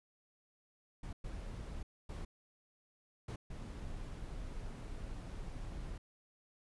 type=noise bursts at uneven times; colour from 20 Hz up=brown; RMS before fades=-44 dBFS; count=5; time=1.03-1.13 / 1.24-1.83 / 2.09-2.25 / 3.28-3.36 / 3.5-5.98 s; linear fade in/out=5 ms; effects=resampled to 24000 Hz